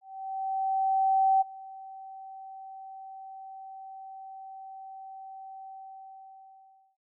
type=tone with ADSR envelope; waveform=sine; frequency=770 Hz; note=G5; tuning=31 cents flat; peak=-19 dBFS; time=0.01-6.97 s; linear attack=1400 ms; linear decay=18 ms; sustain=-22 dB; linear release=1300 ms; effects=none